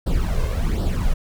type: noise with flanger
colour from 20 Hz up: brown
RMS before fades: -20 dBFS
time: 0.06-1.14 s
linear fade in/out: 10 ms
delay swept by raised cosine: 0.22 to 1.92 ms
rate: 1.3 Hz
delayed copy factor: +0.7
effects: none